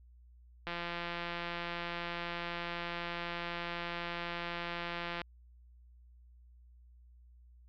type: click train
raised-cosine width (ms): 0.3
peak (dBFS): -22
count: 783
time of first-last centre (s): 0.67-5.217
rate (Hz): 172
effects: added 60 Hz sine -56 dBFS peak until 7.68 s + low-pass 4000 Hz 12 dB/octave